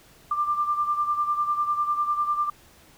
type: beating tone pair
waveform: sine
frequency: 1186 / 1196 Hz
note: D6 / D6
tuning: +17 / +31 cents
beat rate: 10 Hz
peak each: -23 / -29 dBFS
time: 0.31-2.5 s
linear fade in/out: 5 ms
effects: pink hiss -54 dBFS RMS until 2.97 s